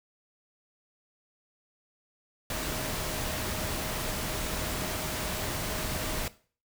sine tone in noise, 625 Hz, D#5, 8 cents sharp, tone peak -43 dBFS, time 2.5-6.28 s, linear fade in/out 2 ms, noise pink, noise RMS -33 dBFS, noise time 2.5-6.28 s, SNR -13 dB, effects noise-tail reverb RT60 0.4 s tail -17 dB re dry

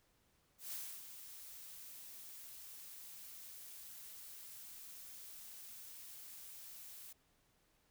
blue noise with ADSR envelope, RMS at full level -44 dBFS, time 0.58-7.13 s, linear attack 140 ms, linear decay 300 ms, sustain -9 dB, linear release 8 ms, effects pink hiss -75 dBFS RMS until 7.9 s

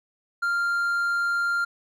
triangle tone, 1394 Hz, F6, 4 cents flat, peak -20 dBFS, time 0.42-1.65 s, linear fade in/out 10 ms, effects none

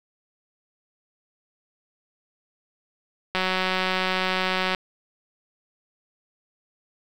click train, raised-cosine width 0.3 ms, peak -8 dBFS, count 261, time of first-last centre 3.35-4.748 s, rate 186 Hz, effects 7-bit

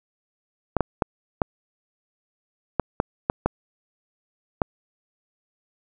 clicks, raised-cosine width 1 ms, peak -5 dBFS, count 9, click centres 0.767 / 0.807 / 1.022 / 1.418 / 2.797 / 3.001 / 3.299 / 3.46 / 4.618 s, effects none

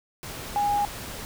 sine tone in noise, 820 Hz, G#5, 22 cents flat, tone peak -21 dBFS, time 0.56-0.85 s, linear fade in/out 0 ms, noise pink, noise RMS -37 dBFS, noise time 0.23-1.25 s, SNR +13 dB, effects none

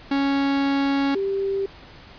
45% pulse / sine tone pair in turn, 277.2 / 392 Hz, C#4 / G4, 0 / 0 cents, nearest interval tritone, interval 600 cents, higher second, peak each -19 / -21 dBFS, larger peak first, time 0.11-1.15 / 1.15-1.66 s, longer first, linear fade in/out 5 ms, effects pink hiss -45 dBFS RMS until 2.18 s + resampled to 11025 Hz

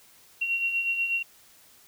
sine beating tone pair, 2736 / 2744.2 Hz, F7 / F7, -36 / -31 cents, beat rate 8.2 Hz, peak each -34 / -25 dBFS, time 0.41-1.23 s, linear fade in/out 10 ms, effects white hiss -56 dBFS RMS until 1.87 s

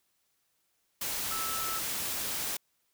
sine tone in noise, 1312 Hz, E6, 9 cents flat, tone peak -36 dBFS, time 1.31-1.79 s, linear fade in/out 5 ms, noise white, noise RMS -34 dBFS, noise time 1.01-2.57 s, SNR -5 dB, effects white hiss -75 dBFS RMS until 2.93 s

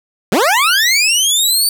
20% pulse linear sweep, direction up, 160 to 4613 Hz, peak -5 dBFS, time 0.32-1.69 s, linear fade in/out 2 ms, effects none

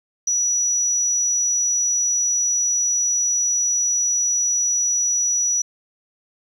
sine tone, 5870 Hz, F#8, 15 cents flat, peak -17 dBFS, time 0.27-5.62 s, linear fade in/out 5 ms, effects 8-bit

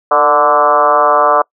sine tone with frequency modulation, 880 Hz, A5, in tune, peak -6 dBFS, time 0.11-1.42 s, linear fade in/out 5 ms, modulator 143 Hz, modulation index 2.9, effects noise-tail reverb RT60 0.1 s tail -26 dB re dry + high-pass 400 Hz 12 dB/octave

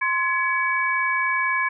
sine tone cluster, 1045 / 1685 / 2271 Hz, C6 / G#6 / C#7, -2 / +25 / +41 cents, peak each -24 dBFS, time 0.01-1.69 s, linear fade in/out 10 ms, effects none

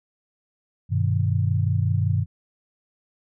sine chord, G augmented, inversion none, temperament equal, 98 / 123.47 / 155.56 Hz, G2 / B2 / D#3, 0 / 0 / 0 cents, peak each -21 / -24 / -26 dBFS, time 0.89-2.26 s, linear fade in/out 50 ms, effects none

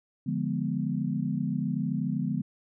sine chord, D diminished seventh, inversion none, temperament equal, 146.83 / 174.61 / 207.7 / 246.9 Hz, D3 / F3 / Ab3 / Cb4, 0 / 0 / 0 / 0 cents, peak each -32 dBFS, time 0.26-2.42 s, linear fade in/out 10 ms, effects none

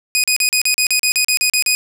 15% pulse tone bursts, 2491 Hz, D#7, 1 cent sharp, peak -6 dBFS, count 13, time 0.15-1.75 s, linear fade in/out 0 ms, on 88 ms, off 38 ms, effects none

